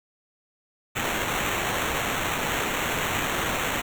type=noise with sample-and-hold; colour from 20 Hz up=violet; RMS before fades=-27 dBFS; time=0.95-3.82 s; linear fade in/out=20 ms; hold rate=4900 Hz; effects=none